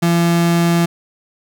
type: tone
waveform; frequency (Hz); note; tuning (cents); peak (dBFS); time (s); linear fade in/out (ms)
35% pulse; 170; F3; -46; -10; 0.02-0.86; 10
effects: none